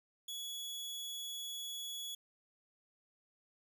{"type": "tone", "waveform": "sawtooth", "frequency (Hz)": 3380, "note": "G#7", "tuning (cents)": 30, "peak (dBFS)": -38, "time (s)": [0.28, 2.15], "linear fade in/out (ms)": 5, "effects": []}